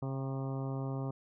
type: harmonic tone with a mistuned harmonic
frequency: 134.7 Hz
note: C#3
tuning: 49 cents flat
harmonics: 1 / 2 / 3 / 4 / 5 / 6 / 7 / 8 / 9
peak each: -35 / -41 / -45 / -47 / -49 / -51 / -52 / -53 / -54 dBFS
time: 0.02-1.11 s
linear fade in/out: 5 ms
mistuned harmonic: 6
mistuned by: -41 cents
effects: none